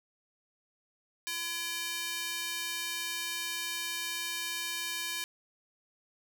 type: tone with high-pass filter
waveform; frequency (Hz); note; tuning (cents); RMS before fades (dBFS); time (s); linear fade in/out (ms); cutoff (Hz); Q
square; 338.7; E4; +47; -36; 1.27-5.24; 0; 2400; 0.93
effects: none